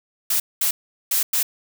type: noise bursts at uneven times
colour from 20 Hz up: blue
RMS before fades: -20 dBFS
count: 4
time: 0.3-0.4 / 0.61-0.71 / 1.11-1.23 / 1.33-1.43 s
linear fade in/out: 5 ms
effects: none